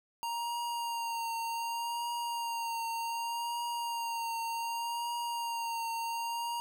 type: tone with vibrato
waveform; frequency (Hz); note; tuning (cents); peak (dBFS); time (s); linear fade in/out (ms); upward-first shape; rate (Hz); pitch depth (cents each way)
square; 932.3; A#5; 0; -34; 0.23-6.6; 0; triangle; 0.66; 30
effects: none